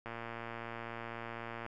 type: click train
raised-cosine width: 0.5 ms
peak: -27 dBFS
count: 187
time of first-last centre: 0.06-1.663 s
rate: 116 Hz
effects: none